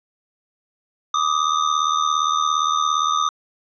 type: ring-modulated tone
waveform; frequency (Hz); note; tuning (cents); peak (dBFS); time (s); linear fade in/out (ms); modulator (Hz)
square; 1211; D#6; -47; -15; 1.14-3.29; 2; 38.7
effects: resampled to 16000 Hz